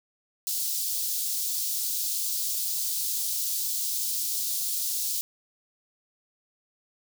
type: high-pass noise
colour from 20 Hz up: white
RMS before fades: -29 dBFS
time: 0.47-5.21 s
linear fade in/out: 0 ms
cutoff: 4100 Hz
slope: 24 dB/octave
effects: none